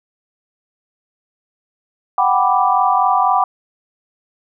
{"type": "chord", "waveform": "sine", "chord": "G major seventh", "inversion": "third", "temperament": "equal", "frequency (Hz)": [740, 784, 987.8, 1174.7], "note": ["F#5", "G5", "B5", "D6"], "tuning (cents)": [0, 0, 0, 0], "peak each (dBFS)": -17, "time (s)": [2.18, 3.44], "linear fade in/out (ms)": 2, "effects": []}